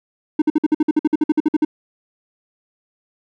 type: tone bursts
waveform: triangle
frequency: 306 Hz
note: D#4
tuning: 29 cents flat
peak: -9 dBFS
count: 16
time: 0.39-1.649 s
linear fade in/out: 5 ms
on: 29 ms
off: 53 ms
effects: none